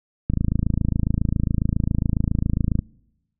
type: click train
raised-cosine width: 5 ms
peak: -8 dBFS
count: 69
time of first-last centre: 0.3-2.791 s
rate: 27.3 Hz
effects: noise-tail reverb RT60 1.0 s tail -26 dB re dry